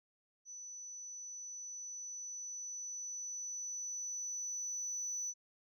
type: tone with level ramp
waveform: sine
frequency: 5970 Hz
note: F#8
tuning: 15 cents sharp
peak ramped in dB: -46 to -35 dBFS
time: 0.45-5.34 s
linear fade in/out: 50 ms
effects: tanh soft clip ceiling -34 dBFS